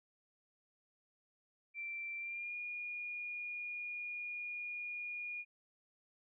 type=tone with pitch glide; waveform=sine; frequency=2349 to 2435 Hz; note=D7 to D#7; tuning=0 to -38 cents; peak=-40 dBFS; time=1.74-5.45 s; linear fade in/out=50 ms; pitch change=+62 cents; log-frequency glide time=2.18-2.55 s; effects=none